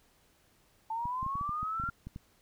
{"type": "linear sweep", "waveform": "sine", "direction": "up", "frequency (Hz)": [880, 1395], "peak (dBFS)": -32, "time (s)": [0.9, 1.9], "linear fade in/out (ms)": 5}
{"type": "clicks", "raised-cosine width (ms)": 5, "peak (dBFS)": -29, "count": 12, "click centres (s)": [1.055, 1.229, 1.264, 1.355, 1.412, 1.493, 1.63, 1.799, 1.838, 1.889, 2.07, 2.161]}
{"effects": ["pink hiss -67 dBFS RMS until 2.41 s"]}